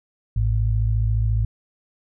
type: tone pair together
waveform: sine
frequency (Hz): 54.55 / 108.9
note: A1 / A2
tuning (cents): -14 / -17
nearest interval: octave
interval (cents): 1197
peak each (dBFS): -20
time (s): 0.36-1.45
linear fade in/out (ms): 5
effects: none